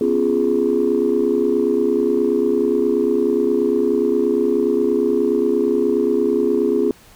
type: chord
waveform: sine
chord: C# dominant seventh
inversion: third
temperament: just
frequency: 249.5 / 277.2 / 346.5 / 415.8 Hz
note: B3 / C#4 / E#4 / G#4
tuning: +18 / 0 / -14 / +2 cents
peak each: -21 / -22 / -19 / -17 dBFS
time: 0.01-6.91 s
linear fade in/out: 2 ms
effects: tanh soft clip ceiling -7 dBFS + pink hiss -48 dBFS RMS until 7.15 s